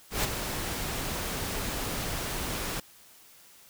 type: noise with ADSR envelope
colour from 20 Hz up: pink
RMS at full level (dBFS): -25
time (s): 0.1-2.8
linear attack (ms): 140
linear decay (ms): 17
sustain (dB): -8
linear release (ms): 4
effects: white hiss -55 dBFS RMS until 3.69 s